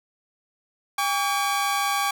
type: tone pair together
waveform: sawtooth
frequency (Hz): 804 / 1139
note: G5 / C#6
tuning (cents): +44 / +47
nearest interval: tritone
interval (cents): 603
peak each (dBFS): -21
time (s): 0.98-2.11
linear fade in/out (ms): 5
effects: none